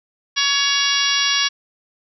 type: harmonic tone with a mistuned harmonic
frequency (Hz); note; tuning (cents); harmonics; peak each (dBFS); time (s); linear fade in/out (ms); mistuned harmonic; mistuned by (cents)
561; C#5; +21; 2 / 3 / 4 / 5 / 6 / 7 / 8 / 9 / 10; -27 / -24 / -26 / -23 / -22 / -26 / -27 / -26 / -23; 0.36-1.49; 20; 9; -33
effects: none